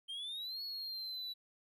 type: exponential two-way sweep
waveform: triangle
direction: up then down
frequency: 3136 to 4382 to 3929 Hz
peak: -39 dBFS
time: 0.08-1.34 s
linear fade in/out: 20 ms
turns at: 0.62 s
effects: none